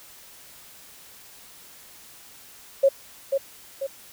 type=tone with echo; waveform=sine; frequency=547 Hz; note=C#5; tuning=23 cents flat; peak=-13 dBFS; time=2.83-2.89 s; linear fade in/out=10 ms; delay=490 ms; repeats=2; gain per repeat=-6 dB; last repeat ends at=3.87 s; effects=white hiss -48 dBFS RMS until 4.12 s